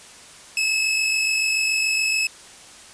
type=tone pair together; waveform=sawtooth; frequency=2590 / 2637 Hz; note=E7 / E7; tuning=-31 / 0 cents; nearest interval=unison; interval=31 cents; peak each=-16 / -26 dBFS; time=0.57-2.27 s; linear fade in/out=2 ms; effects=white hiss -44 dBFS RMS until 2.93 s + resampled to 22050 Hz